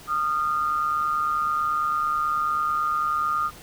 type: tone pair together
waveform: sine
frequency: 1225 / 1374.1 Hz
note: D#6 / F6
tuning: -27 / -29 cents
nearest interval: major second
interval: 198 cents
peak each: -22 / -29 dBFS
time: 0.07-3.51 s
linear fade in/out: 50 ms
effects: pink hiss -45 dBFS RMS until 3.62 s